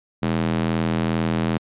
square tone with high-pass filter, 41.2 Hz, E1, in tune, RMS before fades -22 dBFS, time 0.22-1.58 s, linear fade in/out 10 ms, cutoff 170 Hz, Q 1.7, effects resampled to 8000 Hz

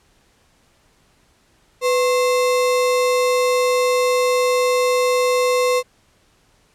sine tone with sample-and-hold, 499.4 Hz, B4, 19 cents sharp, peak -14 dBFS, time 1.81-5.83 s, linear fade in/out 50 ms, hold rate 1575 Hz, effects pink hiss -58 dBFS RMS until 6.74 s + low-pass 10000 Hz 12 dB/octave

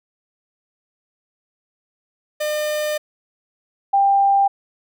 45% pulse / sine tone pair in turn, 604 / 792.9 Hz, D5 / G5, +48 / +20 cents, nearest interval perfect fourth, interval 472 cents, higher second, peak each -20 / -12 dBFS, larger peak second, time 2.4-2.98 / 3.93-4.48 s, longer first, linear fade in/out 10 ms, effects none

